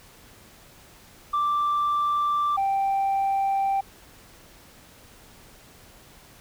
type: tone pair in turn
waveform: sine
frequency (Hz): 1174.7 / 784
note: D6 / G5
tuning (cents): 0 / 0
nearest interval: perfect fifth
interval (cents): 700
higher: first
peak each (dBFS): -19 / -19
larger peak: neither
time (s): 1.33-2.57 / 2.57-3.81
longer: neither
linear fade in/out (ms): 10
effects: tanh soft clip ceiling -19 dBFS + pink hiss -51 dBFS RMS until 6.4 s